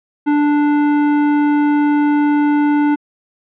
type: tone with hard clipping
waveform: sine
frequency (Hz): 293.7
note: D4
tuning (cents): 0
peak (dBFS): -13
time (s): 0.26-2.96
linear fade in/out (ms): 20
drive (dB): 15
effects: low-pass 2000 Hz 12 dB/octave